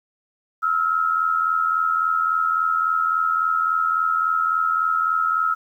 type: tone pair together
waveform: sine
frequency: 1300 / 1383.6 Hz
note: E6 / F6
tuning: -24 / -17 cents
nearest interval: minor second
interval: 107 cents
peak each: -19 / -23 dBFS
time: 0.62-5.55 s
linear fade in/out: 20 ms
effects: 9-bit